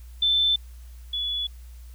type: tone pair in turn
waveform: sine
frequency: 3535 / 3415 Hz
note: A7 / G#7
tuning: +7 / +48 cents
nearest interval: minor second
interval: 59 cents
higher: first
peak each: -18 / -25 dBFS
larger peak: first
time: 0.22-0.56 / 1.13-1.47 s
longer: neither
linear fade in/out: 5 ms
effects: added 60 Hz sine -40 dBFS peak until 1.94 s + white hiss -58 dBFS RMS until 1.94 s